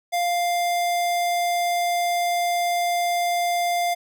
square tone, 699 Hz, F5, 1 cent sharp, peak -21 dBFS, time 0.12-3.95 s, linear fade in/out 20 ms, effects none

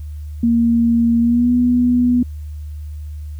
sine tone with pitch glide, 233.1 to 245.5 Hz, A#3 to B3, 0 to -10 cents, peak -11 dBFS, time 0.43-2.23 s, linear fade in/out 5 ms, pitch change +90 cents, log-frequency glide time 1.2-1.52 s, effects added 75 Hz sine -26 dBFS peak until 3.39 s + white hiss -56 dBFS RMS until 3.39 s

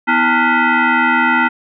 sine tone with frequency modulation, 246.9 Hz, B3, in tune, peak -10 dBFS, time 0.07-1.49 s, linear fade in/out 20 ms, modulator 573 Hz, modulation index 3.3, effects none

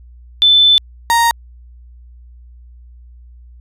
sine / 35% pulse tone pair in turn, 3520 / 932.3 Hz, A7 / A#5, 0 / 0 cents, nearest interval octave + major seventh, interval 2300 cents, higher first, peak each -6 / -8 dBFS, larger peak first, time 0.42-0.78 / 1.1-1.31 s, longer first, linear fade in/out 0 ms, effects added 60 Hz sine -37 dBFS peak until 3.6 s + resampled to 32000 Hz

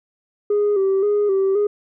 sine tone with vibrato, 399.9 Hz, G4, 35 cents sharp, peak -13 dBFS, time 0.5-1.67 s, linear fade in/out 5 ms, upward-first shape square, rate 1.9 Hz, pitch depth 57 cents each way, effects tanh soft clip ceiling -13 dBFS

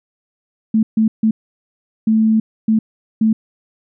sine tone bursts at uneven times, 220 Hz, A3, in tune, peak -10 dBFS, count 6, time 0.74-0.83 / 0.97-1.08 / 1.23-1.31 / 2.07-2.4 / 2.68-2.79 / 3.21-3.33 s, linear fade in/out 5 ms, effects none

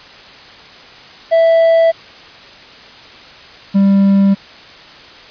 triangle tone pair in turn, 659.3 / 196.98 Hz, E5 / G3, 0 / +9 cents, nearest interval octave + major sixth, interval 2091 cents, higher first, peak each -5 dBFS, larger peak neither, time 1.31-1.92 / 3.74-4.35 s, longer neither, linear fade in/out 20 ms, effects white hiss -37 dBFS RMS until 5.3 s + resampled to 11025 Hz

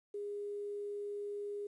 sine tone with quantisation, 409.4 Hz, G#4, 25 cents flat, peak -38 dBFS, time 0.14-1.67 s, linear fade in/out 5 ms, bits 11, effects resampled to 24000 Hz

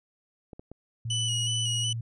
clicks, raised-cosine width 2 ms, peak -29 dBFS, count 3, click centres 0.532 / 0.595 / 0.716 s
sine tone, 115.2 Hz, A#2, 20 cents flat, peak -30 dBFS, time 1.05-2.01 s, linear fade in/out 5 ms
sawtooth tone with vibrato, 2943 Hz, F#7, 10 cents flat, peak -24 dBFS, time 1.1-1.93 s, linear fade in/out 5 ms, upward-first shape square, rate 2.7 Hz, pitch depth 24 cents each way
effects resampled to 24000 Hz

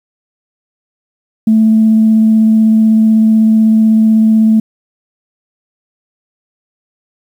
sine tone with vibrato, 220 Hz, A3, in tune, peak -4 dBFS, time 1.47-4.6 s, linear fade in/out 5 ms, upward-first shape sine, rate 16 Hz, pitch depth 9 cents each way, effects tanh soft clip ceiling 0 dBFS + 7-bit

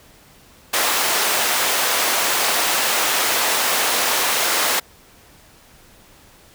pink high-pass noise, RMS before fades -19 dBFS, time 0.73-4.8 s, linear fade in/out 10 ms, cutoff 630 Hz, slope 12 dB/octave, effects pink hiss -49 dBFS RMS until 6.54 s

